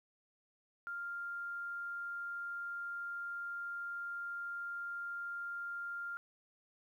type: tone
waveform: sine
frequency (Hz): 1396.9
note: F6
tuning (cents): 0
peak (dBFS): -39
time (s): 0.87-6.17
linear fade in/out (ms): 0
effects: 12-bit